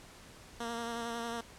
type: tone with vibrato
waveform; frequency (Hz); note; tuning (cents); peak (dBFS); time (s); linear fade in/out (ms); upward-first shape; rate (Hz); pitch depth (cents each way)
10% pulse; 233.1; A#3; 0; -28; 0.6-1.41; 5; sine; 11; 23
effects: pink hiss -54 dBFS RMS until 1.58 s + low-pass 10000 Hz 12 dB/octave